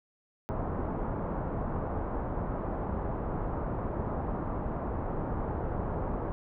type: low-pass noise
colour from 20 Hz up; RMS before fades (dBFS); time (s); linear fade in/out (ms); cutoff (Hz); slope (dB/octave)
pink; -33; 0.49-6.32; 0; 1100; 24
effects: none